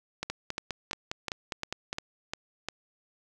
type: two click trains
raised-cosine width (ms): 0.2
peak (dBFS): -15 / -15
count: 9 / 8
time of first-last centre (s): 0.3-1.929 / 0.23-2.686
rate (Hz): 4.91 / 2.85
effects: none